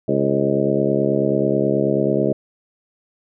harmonic tone with a mistuned harmonic, 69.3 Hz, C#2, in tune, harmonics 2 / 3 / 4 / 5 / 6 / 7 / 8 / 9, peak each -25 / -23 / -25 / -22 / -22 / -27 / -26 / -24 dBFS, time 0.08-2.33 s, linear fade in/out 5 ms, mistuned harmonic 8, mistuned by -29 cents, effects none

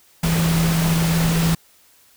sine tone in noise, 164.81 Hz, E3, in tune, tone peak -16 dBFS, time 0.23-1.55 s, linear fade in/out 5 ms, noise pink, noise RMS -24 dBFS, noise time 0.23-1.55 s, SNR +5 dB, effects white hiss -54 dBFS RMS until 2.16 s

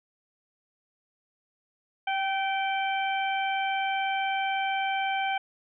harmonic tone with a mistuned harmonic, 778 Hz, G5, 13 cents flat, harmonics 1 / 2 / 3 / 4, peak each -27 / -34 / -33 / -37 dBFS, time 2.07-5.38 s, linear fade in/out 5 ms, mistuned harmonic 2, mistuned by -20 cents, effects none

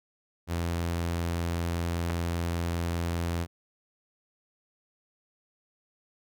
sawtooth tone, 85.1 Hz, F2, 44 cents flat, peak -24 dBFS, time 0.47-3.47 s, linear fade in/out 50 ms
click, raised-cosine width 0.5 ms, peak -17 dBFS, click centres 2.102 s
effects none

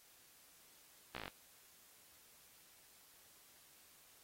slowing click train, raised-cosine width 0.3 ms, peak -29 dBFS, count 8, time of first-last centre 1.15-1.28 s, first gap 15 ms, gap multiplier 1.07, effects white hiss -65 dBFS RMS until 4.23 s + AAC 48 kbps

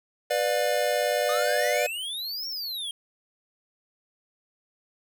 square chord, B diminished, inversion none, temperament just, 493.9 / 592.7 / 711.2 Hz, B4 / D5 / F5, 0 / +16 / +31 cents, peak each -29 / -26 / -30 dBFS, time 0.3-1.87 s, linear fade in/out 10 ms
square exponential two-way sweep, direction up then down, 1200 to 5588 to 3183 Hz, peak -31 dBFS, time 1.29-2.91 s, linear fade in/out 2 ms, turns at 2.48 s
effects none

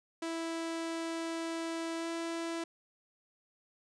sawtooth tone with pitch glide, 329.6 to 332.7 Hz, E4 to E4, 0 to +16 cents, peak -31 dBFS, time 0.22-2.64 s, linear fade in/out 5 ms, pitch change +16 cents, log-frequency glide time 1.97-2.08 s, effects resampled to 22050 Hz

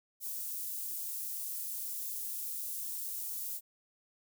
white high-pass noise, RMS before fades -39 dBFS, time 0.2-3.61 s, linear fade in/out 50 ms, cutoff 9800 Hz, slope 12 dB/octave, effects none

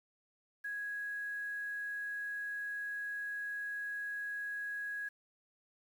sine tone with quantisation, 1661.2 Hz, G#6, in tune, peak -37 dBFS, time 0.64-5.09 s, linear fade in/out 10 ms, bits 10, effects none

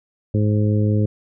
harmonic tone, 105.4 Hz, G#2, 26 cents sharp, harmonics 1 / 2 / 3 / 4 / 5, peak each -16 / -22 / -26 / -28 / -30 dBFS, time 0.34-1.06 s, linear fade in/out 5 ms, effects none

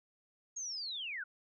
sine linear sweep, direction down, 6645 to 1396.9 Hz, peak -38 dBFS, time 0.56-1.24 s, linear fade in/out 10 ms, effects none

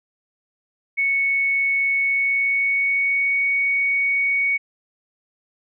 sine tone with pitch glide, 2214 to 2233 Hz, C#7 to C#7, -3 to +12 cents, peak -17 dBFS, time 0.97-4.58 s, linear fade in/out 20 ms, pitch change +15 cents, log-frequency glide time 1.93-3.43 s, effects none

